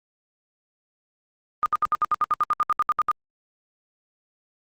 sine tone bursts, 1220 Hz, D#6, 34 cents flat, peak -17 dBFS, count 16, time 1.63-3.114 s, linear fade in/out 0 ms, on 29 ms, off 68 ms, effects Opus 32 kbps

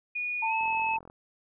sine tone with pitch glide, 2454 to 2583 Hz, D#7 to E7, -25 to -36 cents, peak -29 dBFS, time 0.15-0.97 s, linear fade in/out 10 ms, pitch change +89 cents, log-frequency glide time 0.46-0.54 s
sine tone, 893 Hz, A5, 25 cents sharp, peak -27 dBFS, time 0.42-0.99 s, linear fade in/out 10 ms
click train, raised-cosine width 1 ms, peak -34 dBFS, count 22, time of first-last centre 0.61-1.1 s, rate 42.9 Hz
effects none

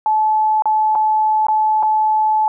sine tone with dropouts, 864 Hz, A5, 32 cents flat, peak -12 dBFS, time 0.06-2.48 s, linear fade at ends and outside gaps 1 ms, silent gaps 0.622-0.656 / 0.952-0.956 / 1.468-1.484 / 1.827-1.831 s, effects none

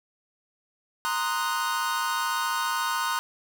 45% pulse chord, C half-diminished seventh, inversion third, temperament equal, 932.3 / 1046.5 / 1244.5 / 1480 Hz, Bb5 / C6 / Eb6 / Gb6, 0 / 0 / 0 / 0 cents, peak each -31 dBFS, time 1.05-3.19 s, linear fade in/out 0 ms, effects none

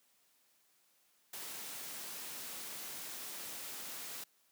white noise, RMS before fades -45 dBFS, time 1.33-4.24 s, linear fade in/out 5 ms, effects white hiss -72 dBFS RMS until 4.51 s + high-pass 150 Hz 12 dB/octave

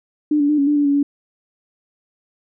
sine tone with pitch steps, 299.5 / 287.7 / 299.5 / 280.2 / 294.6 / 289.7 / 282.8 / 285.1 Hz, D4 / D4 / D4 / C#4 / D4 / D4 / C#4 / C#4, +34 / -36 / +34 / +19 / +6 / -24 / +35 / +49 cents, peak -13 dBFS, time 0.31-1.03 s, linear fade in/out 5 ms, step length 90 ms, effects none

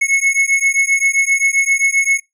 square beating tone pair, 2188 / 2195.6 Hz, C#7 / C#7, -23 / -17 cents, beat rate 7.6 Hz, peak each -16 dBFS, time 0.01-2.2 s, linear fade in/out 10 ms, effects noise-tail reverb RT60 0.2 s tail -24 dB re dry + low-pass 11000 Hz 12 dB/octave

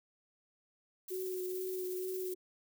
violet noise with tremolo, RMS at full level -45 dBFS, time 1.08-2.34 s, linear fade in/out 5 ms, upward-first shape square, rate 17 Hz, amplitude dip 25%
sine tone with vibrato, 370 Hz, F#4, in tune, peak -36 dBFS, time 1.1-2.35 s, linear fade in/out 20 ms, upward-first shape sine, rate 2.2 Hz, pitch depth 16 cents each way
effects none

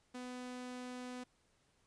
sawtooth tone, 249.8 Hz, B3, 20 cents sharp, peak -40 dBFS, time 0.14-1.24 s, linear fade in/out 10 ms, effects pink hiss -74 dBFS RMS until 1.86 s + resampled to 22050 Hz

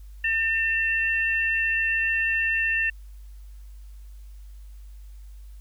sine tone pair together, 1804 / 2703 Hz, A6 / E7, +43 / +43 cents, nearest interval perfect fifth, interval 700 cents, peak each -23 / -25 dBFS, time 0.24-2.9 s, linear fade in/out 5 ms, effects added 50 Hz sine -40 dBFS peak until 5.6 s + white hiss -63 dBFS RMS until 5.6 s

